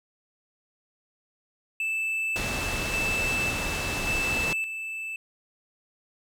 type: tone with tremolo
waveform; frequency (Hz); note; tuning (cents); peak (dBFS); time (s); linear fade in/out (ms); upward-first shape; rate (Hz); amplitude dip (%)
triangle; 2637; E7; 0; -24; 1.8-5.16; 2; square; 0.88; 50
type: low-pass noise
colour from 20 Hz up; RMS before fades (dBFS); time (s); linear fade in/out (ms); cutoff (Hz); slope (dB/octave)
pink; -31; 2.36-4.53; 0; 8800; 12
effects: none